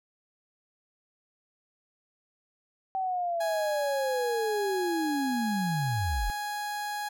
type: linear sweep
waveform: sine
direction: down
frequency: 770 to 36.79 Hz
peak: -27 dBFS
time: 2.95-6.3 s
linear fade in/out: 0 ms
type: tone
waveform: 30% pulse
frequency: 830.6 Hz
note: G#5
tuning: in tune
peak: -29 dBFS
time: 3.4-7.09 s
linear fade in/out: 10 ms
effects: none